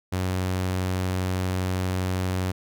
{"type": "tone", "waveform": "sawtooth", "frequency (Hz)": 92.5, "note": "F#2", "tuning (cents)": 0, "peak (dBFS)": -20, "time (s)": [0.12, 2.52], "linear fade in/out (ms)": 10, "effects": []}